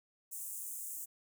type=high-pass noise; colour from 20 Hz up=pink; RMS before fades=-43 dBFS; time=0.31-1.06 s; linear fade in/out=20 ms; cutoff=7200 Hz; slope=48 dB/octave; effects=none